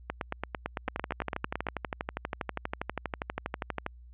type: two click trains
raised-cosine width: 0.5 ms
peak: -16 / -16 dBFS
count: 15 / 38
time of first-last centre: 0.1-1.668 / 0.88-3.864 s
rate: 8.93 / 12.4 Hz
effects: added 60 Hz sine -48 dBFS peak until 4.13 s + resampled to 8000 Hz